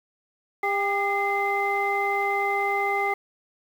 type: tone cluster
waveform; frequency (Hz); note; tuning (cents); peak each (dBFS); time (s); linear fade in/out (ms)
sine; 400.6 / 797 / 1204 / 2070; G4 / G5 / D6 / C7; +38 / +28 / +43 / -19; -28 / -25 / -31 / -26; 0.63-3.14; 5
effects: tanh soft clip ceiling -13 dBFS + 8-bit